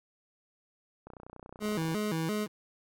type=click train; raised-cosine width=1 ms; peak=-32 dBFS; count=28; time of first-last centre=1.07-1.949 s; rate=30.7 Hz
type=tone with vibrato; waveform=25% pulse; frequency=185 Hz; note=F#3; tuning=in tune; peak=-26 dBFS; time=1.6-2.48 s; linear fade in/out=50 ms; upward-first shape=square; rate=2.9 Hz; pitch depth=230 cents each way
effects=none